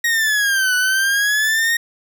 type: exponential two-way sweep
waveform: 40% pulse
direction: down then up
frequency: 1890 to 1480 to 1870 Hz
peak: -14 dBFS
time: 0.04-1.77 s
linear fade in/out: 5 ms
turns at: 0.75 s
effects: none